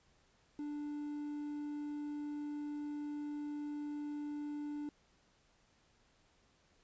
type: tone with quantisation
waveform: triangle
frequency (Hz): 294.4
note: D4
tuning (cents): +4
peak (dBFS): -37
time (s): 0.59-4.89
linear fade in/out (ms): 2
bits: 10
effects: pink hiss -71 dBFS RMS until 6.83 s + resampled to 16000 Hz